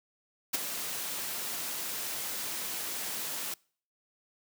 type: noise with ADSR envelope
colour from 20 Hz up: white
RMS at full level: -26 dBFS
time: 0.53-3.54 s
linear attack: 17 ms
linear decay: 14 ms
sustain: -10 dB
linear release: 3 ms
effects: noise-tail reverb RT60 0.5 s tail -26 dB re dry + high-pass 150 Hz 12 dB/octave